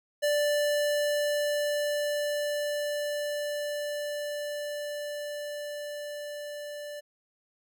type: tone with level ramp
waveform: square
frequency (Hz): 587.3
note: D5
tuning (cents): 0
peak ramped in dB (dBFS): -24 to -38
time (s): 0.22-7.01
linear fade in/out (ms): 20
effects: none